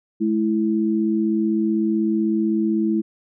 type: tone pair together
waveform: sine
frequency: 213.7 / 329.6 Hz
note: G#3 / E4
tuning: +50 / 0 cents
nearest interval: minor sixth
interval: 750 cents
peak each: -20 dBFS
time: 0.2-3.02 s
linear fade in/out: 20 ms
effects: none